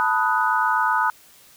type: chord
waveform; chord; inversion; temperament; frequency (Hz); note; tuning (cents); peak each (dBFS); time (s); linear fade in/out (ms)
sine; B dominant seventh; third; equal with one note detuned; 880 / 987.8 / 1253.2 / 1480; A5 / B5 / D#6 / F#6; 0 / 0 / +12 / 0; -23; 0-1.1; 0
effects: white hiss -51 dBFS RMS until 1.56 s